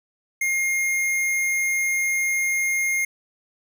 square tone, 2131 Hz, C7, 31 cents sharp, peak -21 dBFS, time 0.41-3.05 s, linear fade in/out 5 ms, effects none

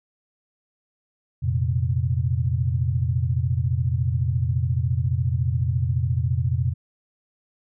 sine chord, F suspended fourth, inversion none, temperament equal, 87.31 / 116.54 / 130.81 Hz, F2 / Bb2 / C3, 0 / 0 / 0 cents, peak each -24 dBFS, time 1.42-6.74 s, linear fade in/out 20 ms, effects none

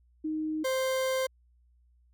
sine / 40% pulse tone pair in turn, 311.1 / 523.2 Hz, D#4 / C5, 0 / 0 cents, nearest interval major sixth, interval 900 cents, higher second, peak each -29 / -26 dBFS, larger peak second, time 0.24-0.64 / 0.64-1.27 s, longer second, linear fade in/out 10 ms, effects added 60 Hz sine -61 dBFS peak until 2.13 s

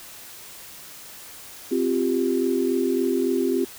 sine chord, C suspended fourth, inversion none, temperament just, 261.6 / 348.8 / 392.4 Hz, C4 / F4 / G4, 0 / -2 / +2 cents, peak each -24 / -24 / -24 dBFS, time 1.71-3.65 s, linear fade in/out 10 ms, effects white hiss -42 dBFS RMS until 3.78 s

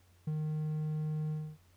triangle tone with ADSR envelope, 154 Hz, D#3, 17 cents flat, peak -28 dBFS, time 0.27-1.58 s, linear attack 6 ms, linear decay 35 ms, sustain -2 dB, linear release 270 ms, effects added 89 Hz sine -62 dBFS peak until 1.76 s + pink hiss -69 dBFS RMS until 1.76 s

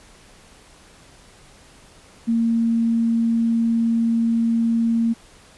sine tone, 229.8 Hz, A#3, 25 cents flat, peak -16 dBFS, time 2.27-5.14 s, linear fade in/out 20 ms, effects pink hiss -49 dBFS RMS until 5.57 s + resampled to 24000 Hz

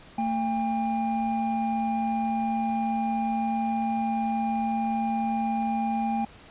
triangle tone pair together, 225.1 / 802.2 Hz, A3 / G5, +40 / +40 cents, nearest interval octave + minor seventh, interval 2200 cents, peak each -25 dBFS, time 0.18-6.25 s, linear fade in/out 5 ms, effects pink hiss -50 dBFS RMS until 6.5 s + resampled to 8000 Hz

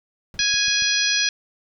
brown noise with exponential decay, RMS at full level -37 dBFS, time 0.34-0.53 s, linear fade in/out 1 ms, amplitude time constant 40 ms
harmonic tone, 830.6 Hz, G#5, in tune, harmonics 2 / 3 / 4 / 5 / 6 / 7, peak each -25 / -25 / -25 / -25 / -25 / -25 dBFS, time 0.39-1.29 s, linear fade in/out 2 ms
click train, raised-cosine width 5 ms, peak -30 dBFS, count 4, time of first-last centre 0.4-0.823 s, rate 7.1 Hz
effects none

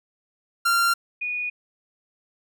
45% pulse / sine tone pair in turn, 1382 / 2462 Hz, F6 / D#7, -19 / -19 cents, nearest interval minor seventh, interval 1000 cents, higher second, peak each -18 / -25 dBFS, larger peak first, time 0.65-0.94 / 1.21-1.5 s, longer neither, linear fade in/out 10 ms, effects none

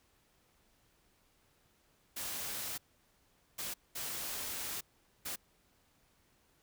white noise bursts at uneven times, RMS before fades -40 dBFS, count 4, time 2.16-2.78 / 3.58-3.74 / 3.95-4.81 / 5.25-5.36 s, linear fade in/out 10 ms, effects pink hiss -71 dBFS RMS until 6.62 s

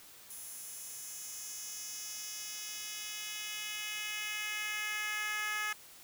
10% pulse tone with high-pass filter sweep, 423.2 Hz, G#4, 33 cents sharp, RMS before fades -40 dBFS, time 0.3-5.73 s, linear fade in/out 5 ms, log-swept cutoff 10000 to 1500 Hz, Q 1.5, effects white hiss -55 dBFS RMS until 6.03 s

